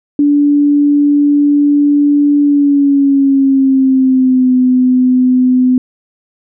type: tone with pitch glide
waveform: sine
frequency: 289.6 to 253.6 Hz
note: D4 to B3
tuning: -24 to +46 cents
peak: -6 dBFS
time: 0.19-5.78 s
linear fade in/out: 2 ms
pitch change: -230 cents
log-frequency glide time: 2.41-4.53 s
effects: none